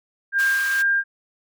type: tone with tremolo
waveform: sine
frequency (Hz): 1600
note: G6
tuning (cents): +35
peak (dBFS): -16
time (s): 0.32-1.04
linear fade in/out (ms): 50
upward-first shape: sine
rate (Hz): 2.2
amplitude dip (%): 35
type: high-pass noise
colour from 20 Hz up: pink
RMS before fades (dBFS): -33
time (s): 0.38-0.83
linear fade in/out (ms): 20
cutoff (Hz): 1000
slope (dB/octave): 96
effects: none